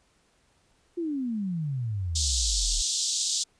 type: exponential sweep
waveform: sine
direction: down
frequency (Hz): 354.3 to 34.64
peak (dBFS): -27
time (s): 0.97-2.82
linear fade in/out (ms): 10
type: band-pass noise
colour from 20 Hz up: white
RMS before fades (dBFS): -28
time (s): 2.15-3.44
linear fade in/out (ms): 10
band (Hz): 3500 to 8000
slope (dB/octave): 48
effects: pink hiss -66 dBFS RMS until 3.59 s + resampled to 22050 Hz